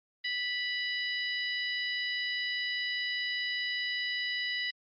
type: harmonic tone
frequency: 985 Hz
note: B5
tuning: 5 cents flat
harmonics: 2 / 3 / 4 / 5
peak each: -33 / -37 / -39 / -41 dBFS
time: 0.24-4.71 s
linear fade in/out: 10 ms
effects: Opus 24 kbps